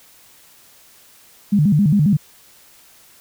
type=tone with vibrato; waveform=sine; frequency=174.61 Hz; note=F3; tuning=in tune; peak=-11 dBFS; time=1.52-2.17 s; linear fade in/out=10 ms; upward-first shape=square; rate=7.4 Hz; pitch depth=270 cents each way; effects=white hiss -49 dBFS RMS until 3.2 s

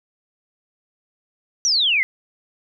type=exponential sweep; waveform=sine; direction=down; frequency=6050 to 1998 Hz; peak=-15 dBFS; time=1.65-2.03 s; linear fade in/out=0 ms; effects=none

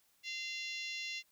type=harmonic tone; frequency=690 Hz; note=F5; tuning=21 cents flat; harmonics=3 / 4 / 5 / 6 / 7 / 8 / 9 / 10; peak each=-44 / -43 / -48 / -47 / -53 / -51 / -56 / -57 dBFS; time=0.23-1.23 s; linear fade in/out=50 ms; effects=white hiss -72 dBFS RMS until 1.31 s

